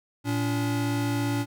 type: tone pair together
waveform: square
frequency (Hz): 114.4 / 285.9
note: A#2 / D4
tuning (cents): -32 / -46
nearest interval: octave + major third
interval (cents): 1586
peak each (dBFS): -28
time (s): 0.24-1.46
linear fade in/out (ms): 50
effects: none